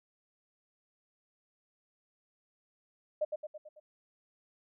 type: tone with echo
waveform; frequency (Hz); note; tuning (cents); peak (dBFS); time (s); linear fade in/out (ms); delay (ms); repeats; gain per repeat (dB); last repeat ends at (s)
sine; 608; D#5; -40; -27; 3.21-3.25; 10; 110; 5; -5; 3.8
effects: none